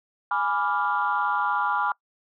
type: chord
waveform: sine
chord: G# diminished seventh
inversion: none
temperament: equal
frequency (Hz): 830.6 / 987.8 / 1174.7 / 1396.9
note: G#5 / B5 / D6 / F6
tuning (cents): 0 / 0 / 0 / 0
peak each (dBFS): -27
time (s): 0.31-1.92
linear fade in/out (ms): 2
effects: noise-tail reverb RT60 0.1 s tail -23 dB re dry + tanh soft clip ceiling -13 dBFS